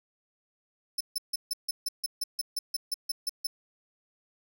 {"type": "tone bursts", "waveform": "sawtooth", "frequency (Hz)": 5280, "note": "E8", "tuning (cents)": 2, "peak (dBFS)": -25, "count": 15, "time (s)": [0.98, 3.47], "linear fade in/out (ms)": 5, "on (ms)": 26, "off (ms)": 150, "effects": []}